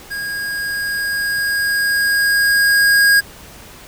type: tone with level ramp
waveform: square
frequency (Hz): 1634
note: G#6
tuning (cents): -29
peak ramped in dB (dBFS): -23 to -9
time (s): 0.1-3.21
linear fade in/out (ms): 20
effects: pink hiss -39 dBFS RMS until 3.87 s